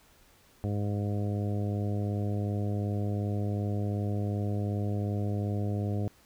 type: harmonic tone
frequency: 102.7 Hz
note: G#2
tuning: 19 cents flat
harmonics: 1 / 2 / 3 / 4 / 5 / 6 / 7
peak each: -29 / -35 / -39 / -41 / -43 / -45 / -46 dBFS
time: 0.64-6.08 s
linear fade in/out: 0 ms
effects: pink hiss -61 dBFS RMS until 6.25 s